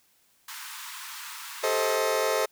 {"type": "high-pass noise", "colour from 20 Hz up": "pink", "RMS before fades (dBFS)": -40, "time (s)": [0.48, 1.96], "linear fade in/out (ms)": 5, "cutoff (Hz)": 900, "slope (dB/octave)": 96}
{"type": "chord", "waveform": "sawtooth", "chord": "A half-diminished seventh", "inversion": "third", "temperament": "just", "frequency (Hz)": [396, 440, 528, 633.6], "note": ["G4", "A4", "C5", "Eb5"], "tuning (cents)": [18, 0, 16, 31], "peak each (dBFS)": [-30, -24, -24, -25], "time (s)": [1.63, 2.46], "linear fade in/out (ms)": 10}
{"effects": ["white hiss -65 dBFS RMS until 2.51 s"]}